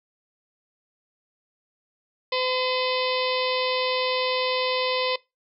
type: harmonic tone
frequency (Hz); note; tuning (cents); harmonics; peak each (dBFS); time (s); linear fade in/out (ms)
510; C5; -44; 1 / 2 / 4 / 5 / 6 / 7 / 8 / 9 / 10; -26 / -29 / -32 / -33 / -34 / -34 / -35 / -36 / -36; 2.32-5.16; 5
effects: noise-tail reverb RT60 0.2 s tail -20 dB re dry